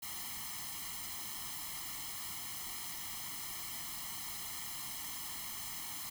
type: noise with comb filter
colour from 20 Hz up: white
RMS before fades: -43 dBFS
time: 0.02-6.1 s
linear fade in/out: 10 ms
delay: 0.97 ms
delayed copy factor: +0.95
effects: none